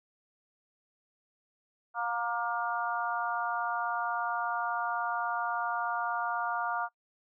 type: harmonic tone with a mistuned harmonic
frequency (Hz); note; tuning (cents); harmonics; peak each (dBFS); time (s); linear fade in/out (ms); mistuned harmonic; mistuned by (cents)
236.4; A#3; +24; 3 / 4 / 5 / 6; -35 / -35 / -35 / -35; 1.94-6.89; 50; 4; -22
effects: noise-tail reverb RT60 0.1 s tail -23 dB re dry